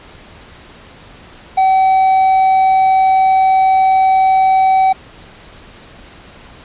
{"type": "tone", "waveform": "triangle", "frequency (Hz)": 762, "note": "G5", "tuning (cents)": -49, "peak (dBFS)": -6, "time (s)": [1.57, 4.93], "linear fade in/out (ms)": 10, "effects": ["pink hiss -39 dBFS RMS until 6.64 s", "resampled to 8000 Hz"]}